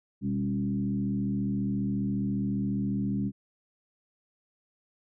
sine tone with frequency modulation, 198.9 Hz, G3, 25 cents sharp, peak -26 dBFS, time 0.21-3.32 s, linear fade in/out 50 ms, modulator 74.6 Hz, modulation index 1, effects none

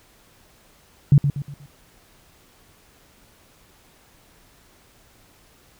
sine tone with echo, 142 Hz, C#3, 42 cents sharp, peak -8 dBFS, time 1.12-1.18 s, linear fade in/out 2 ms, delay 120 ms, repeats 4, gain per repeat -8 dB, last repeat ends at 1.66 s, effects pink hiss -55 dBFS RMS until 5.79 s

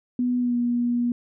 sine tone with pitch glide, 246.9 to 240.7 Hz, B3 to B3, 0 to -44 cents, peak -20 dBFS, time 0.19-1.12 s, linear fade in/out 2 ms, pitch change -44 cents, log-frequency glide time 0.39-0.56 s, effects none

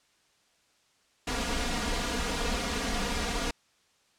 pink noise with comb filter, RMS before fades -30 dBFS, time 1.27-3.51 s, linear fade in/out 5 ms, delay 4.2 ms, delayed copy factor +0.9, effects white hiss -67 dBFS RMS until 4.18 s + low-pass 7000 Hz 12 dB/octave

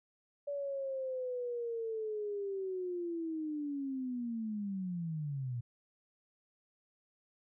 sine linear sweep, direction down, 575 to 116.54 Hz, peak -35 dBFS, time 0.47-5.61 s, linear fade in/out 10 ms, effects none

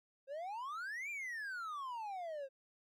triangle exponential two-way sweep, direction up then down, 523.3 to 2423 to 523.3 Hz, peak -39 dBFS, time 0.27-2.49 s, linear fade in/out 50 ms, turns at 1.1 s, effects none

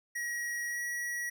square tone with pitch glide, 1905 to 1921.6 Hz, A#6 to B6, +37 to -48 cents, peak -34 dBFS, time 0.15-1.3 s, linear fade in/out 10 ms, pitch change +15 cents, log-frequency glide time 0.67-0.81 s, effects none

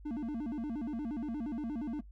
triangle tone with vibrato, 261.6 Hz, C4, in tune, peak -32 dBFS, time 0.05-2.01 s, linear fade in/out 10 ms, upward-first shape square, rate 8.5 Hz, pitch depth 230 cents each way, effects noise-tail reverb RT60 0.1 s tail -18 dB re dry + added 50 Hz sine -49 dBFS peak until 2.11 s

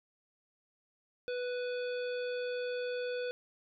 harmonic tone with a mistuned harmonic, 493.9 Hz, B4, in tune, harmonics 1 / 3 / 5 / 7 / 9, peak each -34 / -44 / -48 / -51 / -53 dBFS, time 1.28-3.31 s, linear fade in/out 0 ms, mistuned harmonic 5, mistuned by +24 cents, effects none

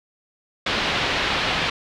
white low-pass noise, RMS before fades -23 dBFS, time 0.66-1.7 s, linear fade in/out 5 ms, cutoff 3700 Hz, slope 24 dB/octave, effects none

